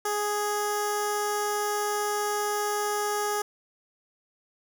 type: tone with notch filter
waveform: 10% pulse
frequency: 415.3 Hz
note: G#4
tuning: in tune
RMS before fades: -28 dBFS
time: 0.05-3.42 s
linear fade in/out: 5 ms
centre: 2400 Hz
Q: 0.9
effects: none